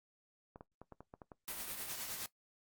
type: clicks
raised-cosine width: 1 ms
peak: -36 dBFS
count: 8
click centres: 0.559 / 0.609 / 0.816 / 0.923 / 1.006 / 1.139 / 1.218 / 1.318 s
type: noise with tremolo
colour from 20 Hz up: white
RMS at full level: -41 dBFS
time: 1.48-2.26 s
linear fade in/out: 0 ms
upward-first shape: triangle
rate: 9.7 Hz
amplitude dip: 50%
effects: noise-tail reverb RT60 0.1 s tail -17 dB re dry + Opus 48 kbps